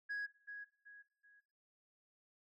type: tone with echo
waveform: sine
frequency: 1661.2 Hz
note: G#6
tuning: in tune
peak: -36 dBFS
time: 0.09-0.27 s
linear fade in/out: 20 ms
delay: 380 ms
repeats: 3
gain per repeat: -9 dB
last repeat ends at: 1.41 s
effects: noise-tail reverb RT60 0.6 s tail -18 dB re dry + tanh soft clip ceiling -37 dBFS